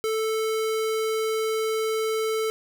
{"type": "tone", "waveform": "square", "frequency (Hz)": 440, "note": "A4", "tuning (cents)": 0, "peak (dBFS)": -24, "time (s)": [0.04, 2.5], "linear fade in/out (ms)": 0, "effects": []}